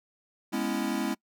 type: chord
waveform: square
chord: C# minor seventh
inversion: second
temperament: equal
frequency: 207.7 / 246.9 / 277.2 / 329.6 Hz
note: G#3 / B3 / C#4 / E4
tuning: 0 / 0 / 0 / 0 cents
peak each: -34 dBFS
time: 0.52-1.15 s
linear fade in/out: 20 ms
effects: noise-tail reverb RT60 0.1 s tail -25 dB re dry